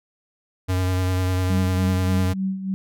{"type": "tone with vibrato", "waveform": "square", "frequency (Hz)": 92.2, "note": "F#2", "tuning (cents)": -6, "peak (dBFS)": -20, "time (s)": [0.68, 2.34], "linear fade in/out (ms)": 20, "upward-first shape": "sine", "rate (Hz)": 10, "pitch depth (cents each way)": 19}
{"type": "tone with tremolo", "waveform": "sine", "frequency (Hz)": 191.1, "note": "G3", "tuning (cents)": -44, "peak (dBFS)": -20, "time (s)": [1.5, 2.74], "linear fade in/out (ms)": 0, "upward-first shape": "sine", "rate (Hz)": 3.4, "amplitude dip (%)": 65}
{"effects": []}